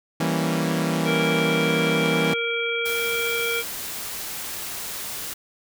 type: chord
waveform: sawtooth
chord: E diminished seventh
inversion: none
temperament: equal with one note detuned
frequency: 164.81 / 196 / 233.1 / 275 Hz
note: E3 / G3 / Bb3 / Db4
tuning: 0 / 0 / 0 / -14 cents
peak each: -20 / -25 / -24 / -25 dBFS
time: 0.2-2.34 s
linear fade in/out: 5 ms
type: harmonic tone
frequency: 466.2 Hz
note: A#4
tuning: in tune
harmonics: 1 / 3 / 5 / 7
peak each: -27 / -30 / -26 / -31 dBFS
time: 1.04-3.64 s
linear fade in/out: 50 ms
type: noise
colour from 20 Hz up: white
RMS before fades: -32 dBFS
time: 2.85-5.34 s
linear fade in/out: 10 ms
effects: none